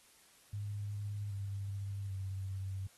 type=tone with pitch steps; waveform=sine; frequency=102.5 / 99.24 / 96.08 Hz; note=G#2 / G2 / G2; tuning=-22 / +22 / -34 cents; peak=-37 dBFS; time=0.53-2.87 s; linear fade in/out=5 ms; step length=780 ms; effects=white hiss -64 dBFS RMS until 2.97 s + AAC 32 kbps